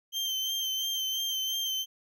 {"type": "tone with vibrato", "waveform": "35% pulse", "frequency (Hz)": 3129, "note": "G7", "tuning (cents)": -4, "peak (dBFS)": -27, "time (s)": [0.12, 1.86], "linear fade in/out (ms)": 50, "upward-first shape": "sine", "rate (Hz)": 2.9, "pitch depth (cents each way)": 27, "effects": []}